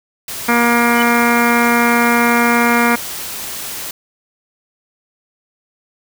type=noise; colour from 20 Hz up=white; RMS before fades=-26 dBFS; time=0.28-3.91 s; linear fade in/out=2 ms
type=harmonic tone; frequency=237 Hz; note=A#3; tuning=29 cents sharp; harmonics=1 / 2 / 3 / 4 / 5 / 6 / 7 / 8 / 9 / 10; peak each=-15 / -20 / -21 / -19 / -21 / -19 / -23 / -25 / -21 / -23 dBFS; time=0.48-2.96 s; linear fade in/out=10 ms
type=tone with exponential growth; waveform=sine; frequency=2990 Hz; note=F#7; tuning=17 cents sharp; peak=-17 dBFS; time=0.9-1.02 s; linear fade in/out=0 ms; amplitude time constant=24 ms
effects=none